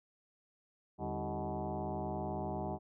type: tone with frequency modulation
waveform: sine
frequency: 270 Hz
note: C#4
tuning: 45 cents flat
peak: -35 dBFS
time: 0.98-2.79 s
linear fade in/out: 50 ms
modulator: 118 Hz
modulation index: 5.1
effects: none